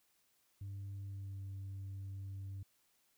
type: tone with pitch glide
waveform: sine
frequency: 98.8 to 97.27 Hz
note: G2 to G2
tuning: +14 to -13 cents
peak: -40 dBFS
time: 0.61-2.63 s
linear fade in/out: 5 ms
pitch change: -27 cents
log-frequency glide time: 1.03-1.42 s
effects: tanh soft clip ceiling -41 dBFS + white hiss -75 dBFS RMS until 3.17 s